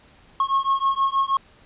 triangle beating tone pair, 1085 / 1091.3 Hz, C#6 / C#6, -37 / -27 cents, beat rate 6.3 Hz, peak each -20 dBFS, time 0.4-1.37 s, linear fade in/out 2 ms, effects pink hiss -53 dBFS RMS until 1.65 s + resampled to 8000 Hz

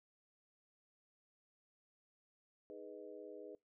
harmonic tone with a mistuned harmonic, 103.7 Hz, G#2, 2 cents flat, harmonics 3 / 4 / 5 / 6, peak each -56 / -52 / -53 / -57 dBFS, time 2.7-3.55 s, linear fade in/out 0 ms, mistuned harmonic 5, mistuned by -83 cents, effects noise-tail reverb RT60 0.2 s tail -25 dB re dry

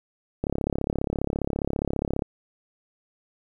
click train, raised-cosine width 2 ms, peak -12 dBFS, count 63, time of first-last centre 0.44-2.222 s, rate 34.8 Hz, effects 9-bit

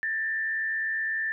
sine tone with frequency modulation, 1776 Hz, A6, 16 cents sharp, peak -26 dBFS, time 0.03-1.32 s, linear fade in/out 0 ms, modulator 91.4 Hz, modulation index 0.55, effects none

